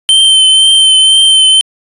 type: tone with vibrato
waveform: square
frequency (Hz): 3100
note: G7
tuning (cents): -20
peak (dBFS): -4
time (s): 0.09-1.61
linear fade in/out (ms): 0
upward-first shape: triangle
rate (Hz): 2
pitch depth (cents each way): 24
effects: resampled to 24000 Hz

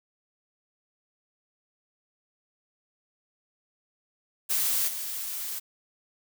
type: noise with level steps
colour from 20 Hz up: blue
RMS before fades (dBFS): -26 / -34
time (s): 4.49-5.6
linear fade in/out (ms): 20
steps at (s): 4.87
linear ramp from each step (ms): 20
effects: none

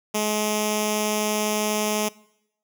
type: tone with notch filter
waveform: 5% pulse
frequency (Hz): 212.1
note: G#3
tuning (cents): +37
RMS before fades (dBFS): -24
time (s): 0.14-2.09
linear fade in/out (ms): 10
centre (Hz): 1600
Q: 0.61
effects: noise-tail reverb RT60 0.8 s tail -22 dB re dry

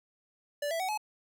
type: tone with pitch steps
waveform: square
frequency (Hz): 582 / 660.9 / 750.4 / 852.1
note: D5 / E5 / F#5 / G#5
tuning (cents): -16 / +4 / +24 / +44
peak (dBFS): -31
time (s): 0.62-0.976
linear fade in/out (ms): 5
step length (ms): 89
effects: none

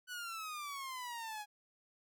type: exponential sweep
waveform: sawtooth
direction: down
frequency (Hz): 1500 to 824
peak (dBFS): -38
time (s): 0.07-1.46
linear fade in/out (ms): 50
effects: none

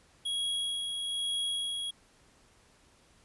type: tone with tremolo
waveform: square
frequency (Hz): 3314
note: G#7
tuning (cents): -4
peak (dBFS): -30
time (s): 0.25-1.91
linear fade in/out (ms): 10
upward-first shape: sine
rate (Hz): 1.1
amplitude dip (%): 35
effects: pink hiss -63 dBFS RMS until 3.24 s + resampled to 24000 Hz

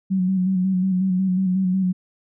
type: tone with vibrato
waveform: sine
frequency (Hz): 186.7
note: F#3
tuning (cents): +16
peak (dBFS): -17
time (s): 0.1-1.93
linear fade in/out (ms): 20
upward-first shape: square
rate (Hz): 5.5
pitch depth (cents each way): 36
effects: none

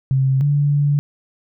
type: tone pair in turn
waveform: sine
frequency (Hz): 133.5 / 144.44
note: C3 / D3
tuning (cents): +35 / -28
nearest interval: minor second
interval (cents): 137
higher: second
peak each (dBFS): -13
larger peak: neither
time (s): 0.11-0.41 / 0.41-0.99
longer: second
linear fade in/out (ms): 0
effects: none

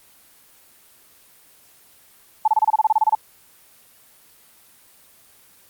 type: tone bursts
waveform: sine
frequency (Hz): 870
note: A5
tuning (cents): -20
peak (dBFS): -12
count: 13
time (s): 2.45-3.151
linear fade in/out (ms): 5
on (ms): 29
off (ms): 27
effects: white hiss -52 dBFS RMS until 5.69 s + Opus 24 kbps

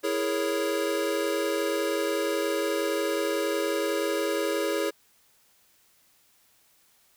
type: chord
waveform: square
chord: A# half-diminished seventh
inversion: second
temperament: equal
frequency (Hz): 329.6 / 415.3 / 466.2 / 554.4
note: E4 / G#4 / A#4 / C#5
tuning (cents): 0 / 0 / 0 / 0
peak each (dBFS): -32 / -30 / -35 / -31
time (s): 0.03-4.91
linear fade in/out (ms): 20
effects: white hiss -63 dBFS RMS until 7.16 s

